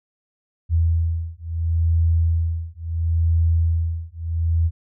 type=beating tone pair; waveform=sine; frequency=82.41 / 83.14 Hz; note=E2 / E2; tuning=0 / +15 cents; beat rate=0.73 Hz; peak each=-20 dBFS; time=0.69-4.71 s; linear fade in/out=50 ms; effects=none